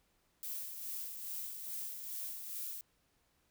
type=noise with tremolo; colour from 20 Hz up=violet; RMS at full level=-41 dBFS; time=0.43-2.81 s; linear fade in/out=0 ms; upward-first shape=sine; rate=2.4 Hz; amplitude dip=45%; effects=pink hiss -75 dBFS RMS until 3.5 s